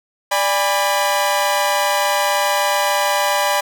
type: chord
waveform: sawtooth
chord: G# diminished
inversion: second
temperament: equal with one note detuned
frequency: 587.3 / 812.6 / 987.8 Hz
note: D5 / G#5 / B5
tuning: 0 / -38 / 0 cents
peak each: -16 dBFS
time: 0.31-3.61 s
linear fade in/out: 10 ms
effects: none